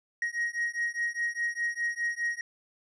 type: beating tone pair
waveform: triangle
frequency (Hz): 1882 / 1886.9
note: A#6 / A#6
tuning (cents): +16 / +21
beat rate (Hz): 4.9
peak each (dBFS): -30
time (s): 0.22-2.41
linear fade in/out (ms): 2
effects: resampled to 22050 Hz